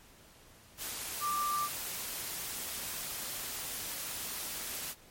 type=tone in noise; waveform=sine; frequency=1180 Hz; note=D6; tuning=8 cents sharp; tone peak=-30 dBFS; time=1.2-1.69 s; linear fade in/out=50 ms; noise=white; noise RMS=-39 dBFS; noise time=0.77-4.95 s; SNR=+6 dB; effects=pink hiss -58 dBFS RMS until 5.1 s + MP3 64 kbps